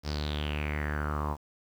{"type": "tone with low-pass filter sweep", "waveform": "sawtooth", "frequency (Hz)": 74.5, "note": "D2", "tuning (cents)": 25, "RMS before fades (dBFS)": -32, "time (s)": [0.03, 1.37], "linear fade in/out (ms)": 50, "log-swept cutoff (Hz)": [5300, 930], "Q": 6.1, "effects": ["9-bit"]}